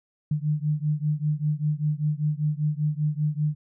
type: beating tone pair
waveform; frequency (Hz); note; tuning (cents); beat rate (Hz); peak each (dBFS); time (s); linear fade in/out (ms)
sine; 148.6 / 153.7; D3 / D#3; +21 / -21; 5.1; -25 / -26; 0.31-3.55; 5
effects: none